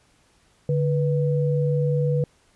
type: tone pair together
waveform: sine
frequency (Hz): 145.7 / 490.1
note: D3 / B4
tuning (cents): -13 / -13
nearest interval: octave + major sixth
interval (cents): 2100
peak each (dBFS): -20 / -24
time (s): 0.69-2.24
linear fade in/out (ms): 2
effects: pink hiss -61 dBFS RMS until 2.55 s + resampled to 24000 Hz